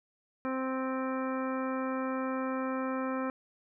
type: harmonic tone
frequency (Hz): 261.6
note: C4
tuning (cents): 0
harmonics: 1 / 2 / 3 / 4 / 5 / 6 / 7 / 9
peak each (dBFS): -33 / -36 / -45 / -40 / -40 / -47 / -48 / -49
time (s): 0.45-3.3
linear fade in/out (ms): 0
effects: none